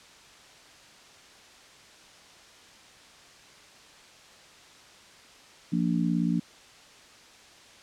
harmonic tone, 58 Hz, A#1, 8 cents flat, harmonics 3 / 4 / 5, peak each -26 / -28 / -30 dBFS, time 5.72-6.4 s, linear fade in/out 10 ms, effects white hiss -52 dBFS RMS until 7.82 s + low-pass 6000 Hz 12 dB/octave

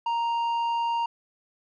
sine tone with tanh clipping, 932.3 Hz, A#5, in tune, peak -25 dBFS, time 0.06-1.06 s, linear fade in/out 5 ms, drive 7 dB, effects none

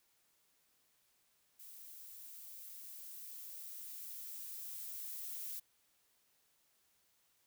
violet noise with level ramp, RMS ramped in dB -54 to -44 dBFS, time 1.59-5.6 s, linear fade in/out 10 ms, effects white hiss -75 dBFS RMS until 7.46 s

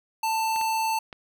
square tone, 888 Hz, A5, 16 cents sharp, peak -24 dBFS, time 0.23-0.99 s, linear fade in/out 5 ms
clicks, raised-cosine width 0.3 ms, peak -23 dBFS, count 3, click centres 0.561 / 0.613 / 1.128 s
effects none

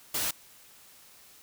white noise, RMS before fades -30 dBFS, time 0.14-0.31 s, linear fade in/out 5 ms, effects white hiss -55 dBFS RMS until 1.42 s

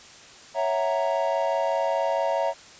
triangle chord, F# dominant seventh, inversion second, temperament equal with one note detuned, 554.4 / 659.3 / 745.1 / 932.3 Hz, C#5 / E5 / F#5 / A#5, 0 / 0 / +12 / 0 cents, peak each -25 / -24 / -30 / -26 dBFS, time 0.54-2.54 s, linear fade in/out 50 ms, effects white hiss -47 dBFS RMS until 2.79 s + resampled to 16000 Hz

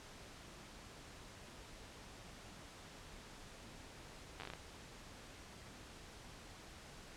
slowing click train, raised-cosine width 0.3 ms, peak -30 dBFS, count 8, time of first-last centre 4.4-4.536 s, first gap 9 ms, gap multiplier 1.25, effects pink hiss -55 dBFS RMS until 7.16 s + low-pass 8000 Hz 12 dB/octave

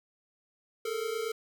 square tone pair together, 428.4 / 457 Hz, A4 / A#4, -46 / -34 cents, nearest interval minor second, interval 112 cents, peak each -36 / -34 dBFS, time 0.85-1.32 s, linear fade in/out 5 ms, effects none

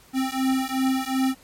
square beating tone pair, 261.6 / 264.3 Hz, C4 / C4, 0 / +18 cents, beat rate 2.7 Hz, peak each -25 dBFS, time 0.13-1.35 s, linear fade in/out 50 ms, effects pink hiss -53 dBFS RMS until 1.43 s + MP3 64 kbps

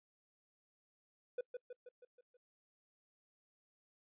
triangle tone with echo, 493.9 Hz, B4, in tune, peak -34 dBFS, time 1.38-1.41 s, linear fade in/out 5 ms, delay 160 ms, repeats 6, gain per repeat -5 dB, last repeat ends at 2.37 s, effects noise-tail reverb RT60 0.1 s tail -26 dB re dry + resampled to 8000 Hz

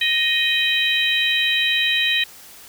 harmonic tone with a mistuned harmonic, 622.3 Hz, D#5, in tune, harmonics 3 / 4 / 5 / 6, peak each -22 / -22 / -22 / -22 dBFS, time 0.01-2.24 s, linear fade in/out 5 ms, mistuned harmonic 6, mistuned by +66 cents, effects white hiss -43 dBFS RMS until 2.68 s

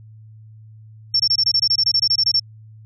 sine tone bursts, 5430 Hz, F8, 50 cents flat, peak -13 dBFS, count 16, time 1.14-2.397 s, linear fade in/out 5 ms, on 57 ms, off 23 ms, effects added 109 Hz sine -40 dBFS peak until 2.85 s

